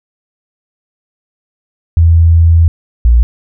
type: tone pair in turn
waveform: sine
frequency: 83.1 / 58.76 Hz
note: E2 / A#1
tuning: +15 / +14 cents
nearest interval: tritone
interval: 601 cents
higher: first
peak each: -3 dBFS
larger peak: neither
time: 1.97-2.68 / 3.05-3.23 s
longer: first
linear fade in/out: 0 ms
effects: none

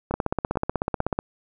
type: two click trains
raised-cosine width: 1 ms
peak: -13 / -9 dBFS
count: 3 / 18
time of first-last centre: 0.11-1.003 / 0.14-1.189 s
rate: 2.24 / 16.2 Hz
effects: none

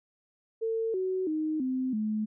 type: tone with pitch steps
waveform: sine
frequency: 449.9 / 374 / 310.9 / 258.4 / 214.8 Hz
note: A4 / F#4 / D#4 / C4 / A3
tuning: +39 / +19 / -1 / -21 / -41 cents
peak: -27 dBFS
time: 0.61-2.26 s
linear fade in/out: 20 ms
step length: 330 ms
effects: none

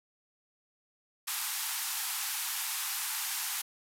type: band-pass noise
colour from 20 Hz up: white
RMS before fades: -35 dBFS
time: 1.27-3.62 s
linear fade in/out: 10 ms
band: 770 to 15000 Hz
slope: 96 dB/octave
effects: none

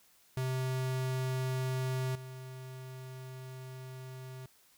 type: tone with level steps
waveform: square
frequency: 129.7 Hz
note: C3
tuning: 15 cents flat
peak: -32 / -44 dBFS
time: 0.37-4.46 s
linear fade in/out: 2 ms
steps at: 2.15 s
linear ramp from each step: 5 ms
effects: white hiss -65 dBFS RMS until 4.77 s

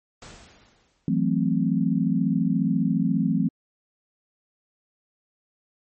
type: noise with exponential decay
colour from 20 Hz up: pink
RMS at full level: -41 dBFS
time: 0.22-1.33 s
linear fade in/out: 2 ms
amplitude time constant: 240 ms
type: chord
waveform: sine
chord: F# half-diminished seventh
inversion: third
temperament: equal with one note detuned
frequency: 164.81 / 185 / 219.4 / 261.6 Hz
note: E3 / F#3 / A3 / C4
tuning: 0 / 0 / -5 / 0 cents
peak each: -25 dBFS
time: 1.08-3.49 s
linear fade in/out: 2 ms
effects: MP3 32 kbps

